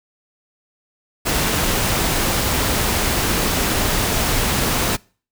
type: noise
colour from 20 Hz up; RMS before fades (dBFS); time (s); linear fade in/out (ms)
pink; -19; 1.25-4.97; 20
effects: noise-tail reverb RT60 0.4 s tail -25 dB re dry